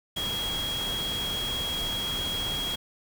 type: tone in noise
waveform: sine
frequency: 3291 Hz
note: G#7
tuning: 16 cents flat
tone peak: -29 dBFS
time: 0.16-2.76 s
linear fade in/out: 10 ms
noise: pink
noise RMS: -35 dBFS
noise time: 0.16-2.76 s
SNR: +3 dB
effects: none